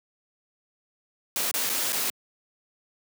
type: noise with dropouts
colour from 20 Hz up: white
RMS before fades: -27 dBFS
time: 1.36-2.1 s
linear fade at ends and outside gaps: 1 ms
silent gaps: 1.512-1.54 / 1.693-1.698 / 1.923-1.929 s
effects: high-pass 200 Hz 12 dB/octave